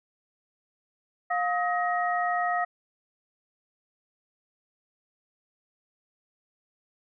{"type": "tone cluster", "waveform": "sine", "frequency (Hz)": [709, 1270, 1883], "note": ["F5", "D#6", "A#6"], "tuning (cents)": [26, 35, 17], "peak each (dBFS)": [-26, -30, -31], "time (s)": [1.3, 2.65], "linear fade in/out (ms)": 10, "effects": []}